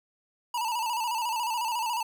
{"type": "tone with vibrato", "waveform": "square", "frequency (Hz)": 926, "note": "A#5", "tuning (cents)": -12, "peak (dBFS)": -28, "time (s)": [0.54, 2.03], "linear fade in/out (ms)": 5, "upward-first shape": "square", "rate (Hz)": 14, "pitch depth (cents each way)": 74, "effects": []}